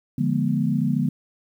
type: chord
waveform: sine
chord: D diminished seventh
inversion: none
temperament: equal with one note detuned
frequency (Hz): 146.83 / 174.61 / 207.7 / 241.9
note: D3 / F3 / Ab3 / Cb4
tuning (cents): 0 / 0 / 0 / -36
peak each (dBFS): -24 / -26 / -25 / -24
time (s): 0.18-1.09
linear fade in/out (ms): 5
effects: 9-bit